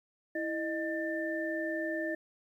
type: tone cluster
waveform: sine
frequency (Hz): 327.8 / 616 / 1784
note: E4 / D#5 / A6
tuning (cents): -10 / -17 / +23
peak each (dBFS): -35 / -36 / -37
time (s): 0.35-2.15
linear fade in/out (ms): 5
effects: 11-bit